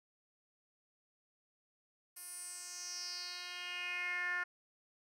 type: tone with band-pass filter sweep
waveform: 10% pulse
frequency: 356.3 Hz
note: F4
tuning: 35 cents sharp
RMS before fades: -42 dBFS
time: 2.16-4.44 s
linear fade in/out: 10 ms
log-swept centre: 11000 to 1600 Hz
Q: 4.6
effects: none